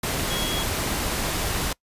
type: tone in noise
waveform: sine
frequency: 3322 Hz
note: G#7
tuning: in tune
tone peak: -29 dBFS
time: 0.3-0.63 s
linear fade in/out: 5 ms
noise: pink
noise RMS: -26 dBFS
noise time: 0.03-1.73 s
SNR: -6 dB
effects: noise-tail reverb RT60 0.1 s tail -24 dB re dry + resampled to 32000 Hz